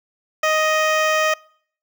15% pulse tone with notch filter, 624 Hz, D#5, 5 cents sharp, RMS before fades -18 dBFS, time 0.43-1.34 s, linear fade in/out 5 ms, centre 11000 Hz, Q 0.58, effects noise-tail reverb RT60 0.6 s tail -26 dB re dry

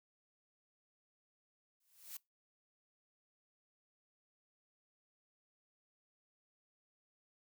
blue noise with exponential growth, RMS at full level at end -44 dBFS, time 1.8-2.17 s, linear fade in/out 5 ms, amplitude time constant 80 ms, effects noise-tail reverb RT60 0.2 s tail -23 dB re dry

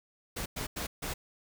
pink noise bursts at uneven times, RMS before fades -36 dBFS, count 4, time 0.36-0.46 / 0.56-0.67 / 0.76-0.87 / 1.02-1.14 s, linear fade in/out 10 ms, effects none

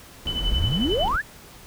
brown noise, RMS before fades -29 dBFS, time 0.25-1.17 s, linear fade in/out 10 ms
sine tone with tremolo, 3009 Hz, F#7, 28 cents sharp, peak -23 dBFS, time 0.27-1.08 s, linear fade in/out 0 ms, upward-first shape sine, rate 11 Hz, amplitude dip 75%
sine exponential sweep, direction up, 30.49 to 1864.7 Hz, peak -21 dBFS, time 0.42-1.22 s, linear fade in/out 20 ms
effects pink hiss -46 dBFS RMS until 1.66 s

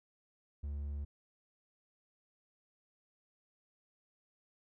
triangle tone, 72 Hz, D2, 34 cents flat, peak -35 dBFS, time 0.63-1.05 s, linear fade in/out 10 ms, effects none

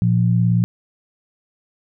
sine tone pair together, 116.54 / 174.61 Hz, A#2 / F3, 0 / 0 cents, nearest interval perfect fifth, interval 700 cents, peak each -15 / -17 dBFS, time 0.02-0.64 s, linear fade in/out 0 ms, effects none

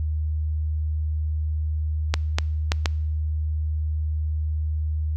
clicks, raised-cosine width 0.2 ms, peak -4 dBFS, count 4, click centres 2.14 / 2.385 / 2.719 / 2.858 s, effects noise-tail reverb RT60 0.9 s tail -25 dB re dry + added 77 Hz sine -22 dBFS peak until 5.16 s

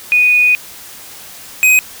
sine / square tone pair in turn, 2474 / 2513 Hz, D#7 / D#7, -10 / +17 cents, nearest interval unison, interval 27 cents, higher second, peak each -7 dBFS, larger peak neither, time 0.12-0.55 / 1.63-1.79 s, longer first, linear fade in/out 0 ms, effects white hiss -34 dBFS RMS until 2 s

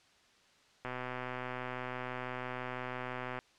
click train, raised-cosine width 0.5 ms, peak -24 dBFS, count 321, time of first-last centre 0.85-3.39 s, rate 126 Hz, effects white hiss -65 dBFS RMS until 3.58 s + low-pass 5000 Hz 12 dB/octave

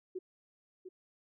sine tone with echo, 370 Hz, F#4, in tune, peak -36 dBFS, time 0.15-0.19 s, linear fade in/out 10 ms, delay 700 ms, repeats 1, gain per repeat -8 dB, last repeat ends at 0.89 s, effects none

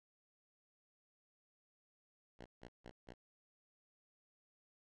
5% pulse tone bursts, 60.7 Hz, B1, 29 cents flat, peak -40 dBFS, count 4, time 2.39-3.138 s, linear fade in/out 5 ms, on 67 ms, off 160 ms, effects low-pass 5000 Hz 12 dB/octave

